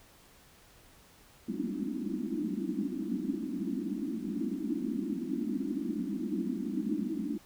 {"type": "band-pass noise", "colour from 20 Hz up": "pink", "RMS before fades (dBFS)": -34, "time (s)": [1.48, 7.38], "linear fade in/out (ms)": 5, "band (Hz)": [190, 340], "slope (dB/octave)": 96, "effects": ["pink hiss -59 dBFS RMS until 7.45 s"]}